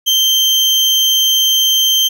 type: tone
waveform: 35% pulse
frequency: 3136 Hz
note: G7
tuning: in tune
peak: -8 dBFS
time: 0.06-2.09 s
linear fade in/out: 20 ms
effects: none